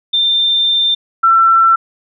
sine tone pair in turn, 3588 / 1344 Hz, A7 / E6, +33 / +33 cents, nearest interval octave + perfect fourth, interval 1700 cents, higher first, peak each -10 / -6 dBFS, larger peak second, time 0.13-0.95 / 1.23-1.76 s, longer first, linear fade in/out 10 ms, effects none

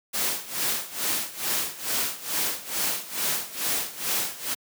white noise with tremolo, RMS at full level -25 dBFS, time 0.13-4.55 s, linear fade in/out 20 ms, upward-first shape sine, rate 2.3 Hz, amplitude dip 85%, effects high-pass 150 Hz 12 dB/octave

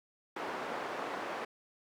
white band-pass noise, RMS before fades -39 dBFS, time 0.36-1.45 s, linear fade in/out 5 ms, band 320 to 1100 Hz, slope 12 dB/octave, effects none

